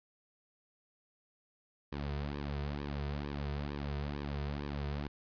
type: tone with flanger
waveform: sawtooth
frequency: 72 Hz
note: D2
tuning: 34 cents flat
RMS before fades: -38 dBFS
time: 1.92-5.08 s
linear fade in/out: 5 ms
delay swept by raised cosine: 1.4 to 3.7 ms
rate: 2.2 Hz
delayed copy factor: -0.8
effects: resampled to 11025 Hz + 12-bit